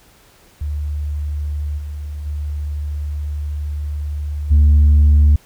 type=tone with level steps; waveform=sine; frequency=73.9 Hz; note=D2; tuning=11 cents sharp; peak=-19 / -24 / -20 / -5 dBFS; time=0.61-5.36 s; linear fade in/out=5 ms; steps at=1.77 / 2.25 / 4.5 s; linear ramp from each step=20 ms; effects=tanh soft clip ceiling -6 dBFS + pink hiss -50 dBFS RMS until 5.45 s